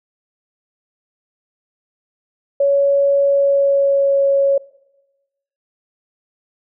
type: tone with pitch glide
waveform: sine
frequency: 560 to 553.6 Hz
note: C#5 to C#5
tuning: +18 to -2 cents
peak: -11 dBFS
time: 2.6-4.58 s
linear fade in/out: 5 ms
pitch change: -20 cents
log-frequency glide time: 3.24-4.25 s
effects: noise-tail reverb RT60 1.0 s tail -21 dB re dry

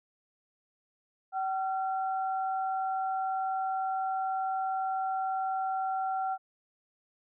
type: tone pair together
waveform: sine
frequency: 763.5 / 1369 Hz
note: G5 / F6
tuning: -46 / -35 cents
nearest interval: minor seventh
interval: 1011 cents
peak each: -29 / -38 dBFS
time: 1.32-6.38 s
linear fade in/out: 50 ms
effects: none

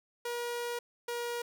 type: tone pair in turn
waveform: sawtooth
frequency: 478.5 / 476.7 Hz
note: A#4 / A#4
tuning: +45 / +39 cents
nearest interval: unison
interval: 6 cents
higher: first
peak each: -30 / -30 dBFS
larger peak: neither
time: 0.25-0.79 / 1.08-1.42 s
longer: first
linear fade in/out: 5 ms
effects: none

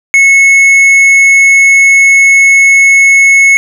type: tone with tanh clipping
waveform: triangle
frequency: 2193 Hz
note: C#7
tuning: 19 cents flat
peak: -3 dBFS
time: 0.14-3.57 s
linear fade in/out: 0 ms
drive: 11 dB
effects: none

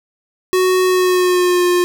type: tone with pitch glide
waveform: square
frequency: 370 to 355.5 Hz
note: F#4 to F4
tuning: 0 to +31 cents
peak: -12 dBFS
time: 0.53-1.84 s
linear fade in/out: 0 ms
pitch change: -69 cents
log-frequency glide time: 0.84-1.65 s
effects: none

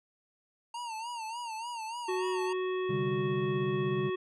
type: tone with vibrato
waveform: square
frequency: 920 Hz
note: A#5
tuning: 23 cents flat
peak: -37 dBFS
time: 0.74-2.53 s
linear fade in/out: 5 ms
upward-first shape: sine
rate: 3.4 Hz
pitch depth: 93 cents each way
type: harmonic tone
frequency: 370 Hz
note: F#4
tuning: in tune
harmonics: 1 / 3 / 5 / 7 / 9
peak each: -30 / -40 / -44 / -47 / -49 dBFS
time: 2.08-4.16 s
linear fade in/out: 10 ms
type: chord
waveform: triangle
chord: C suspended second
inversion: none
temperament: just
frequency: 130.81 / 147.16 / 196.22 Hz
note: C3 / D3 / G3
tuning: 0 / +4 / +2 cents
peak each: -34 dBFS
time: 2.89-4.1 s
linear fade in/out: 10 ms
effects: resampled to 24000 Hz

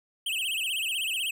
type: tone with vibrato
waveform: square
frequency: 2867 Hz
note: F7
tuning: 45 cents sharp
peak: -28 dBFS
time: 0.26-1.31 s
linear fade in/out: 5 ms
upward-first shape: sine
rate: 16 Hz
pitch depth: 200 cents each way
effects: none

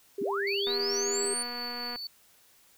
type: tone with pitch glide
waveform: sine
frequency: 398.2 to 400.7 Hz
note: G4 to G4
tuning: +27 to +38 cents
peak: -30 dBFS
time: 0.18-1.34 s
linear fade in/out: 5 ms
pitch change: +11 cents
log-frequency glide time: 0.49-0.72 s
type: linear sweep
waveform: sine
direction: up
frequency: 155.56 to 9310 Hz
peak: -30 dBFS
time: 0.21-1.43 s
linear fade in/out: 10 ms
type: tone with tremolo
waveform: triangle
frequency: 4484 Hz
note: C#8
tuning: 19 cents sharp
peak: -33 dBFS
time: 0.47-2.07 s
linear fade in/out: 2 ms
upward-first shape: sine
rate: 4.5 Hz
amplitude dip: 30%
type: click train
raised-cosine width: 0.5 ms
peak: -26 dBFS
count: 313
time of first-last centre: 0.67-1.959 s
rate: 242 Hz
effects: white hiss -61 dBFS RMS until 2.77 s

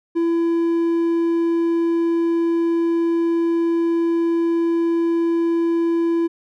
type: tone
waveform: triangle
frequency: 335.4 Hz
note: E4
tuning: 30 cents sharp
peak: -14 dBFS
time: 0.15-6.28 s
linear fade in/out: 20 ms
effects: none

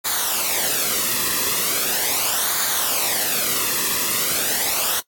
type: noise with flanger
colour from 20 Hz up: white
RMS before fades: -21 dBFS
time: 0.04-5.01 s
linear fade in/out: 20 ms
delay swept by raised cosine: 0.36 to 1.36 ms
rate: 0.39 Hz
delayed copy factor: -0.65
effects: noise-tail reverb RT60 0.1 s tail -19 dB re dry + AAC 64 kbps

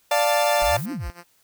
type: noise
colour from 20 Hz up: violet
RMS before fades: -37 dBFS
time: 0.11-0.86 s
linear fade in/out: 5 ms
type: chord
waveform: 40% pulse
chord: D minor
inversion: none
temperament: equal with one note detuned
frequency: 587.3 / 698.5 / 883.6 Hz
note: D5 / F5 / A5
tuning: 0 / 0 / +7 cents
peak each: -20 / -22 / -23 dBFS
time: 0.11-0.77 s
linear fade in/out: 5 ms
type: tone with tremolo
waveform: 5% pulse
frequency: 173.6 Hz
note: F3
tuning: 10 cents flat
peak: -25 dBFS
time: 0.57-1.24 s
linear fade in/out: 50 ms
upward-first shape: sine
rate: 6.6 Hz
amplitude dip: 85%
type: exponential two-way sweep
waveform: sine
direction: up then down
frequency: 38 to 319.4 to 44.36 Hz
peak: -27 dBFS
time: 0.62-1.1 s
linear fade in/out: 0 ms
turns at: 0.92 s
effects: white hiss -62 dBFS RMS until 1.43 s

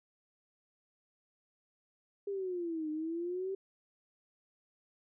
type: exponential two-way sweep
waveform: sine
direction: down then up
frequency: 406.3 to 304 to 391.2 Hz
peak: -34 dBFS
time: 2.27-3.55 s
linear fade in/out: 5 ms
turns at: 2.9 s
effects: none

